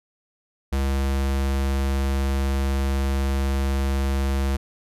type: tone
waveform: square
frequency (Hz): 68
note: C#2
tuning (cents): -33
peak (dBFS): -21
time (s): 0.72-4.57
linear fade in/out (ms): 10
effects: resampled to 32000 Hz